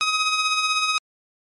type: tone with tremolo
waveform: 15% pulse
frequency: 1263 Hz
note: D#6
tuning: 26 cents sharp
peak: -11 dBFS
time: 0.01-0.98 s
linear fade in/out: 0 ms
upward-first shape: sine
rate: 16 Hz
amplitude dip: 45%
effects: MP3 48 kbps